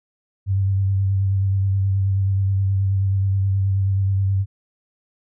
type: tone with vibrato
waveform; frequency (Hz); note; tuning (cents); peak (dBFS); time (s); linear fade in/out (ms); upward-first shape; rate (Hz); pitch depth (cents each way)
sine; 97.2; G2; -14; -16; 0.46-4.46; 50; sine; 9.4; 25
effects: none